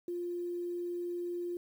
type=tone with quantisation; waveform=sine; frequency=349.9 Hz; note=F4; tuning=3 cents sharp; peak=-34 dBFS; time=0.08-1.57 s; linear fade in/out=2 ms; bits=10; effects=none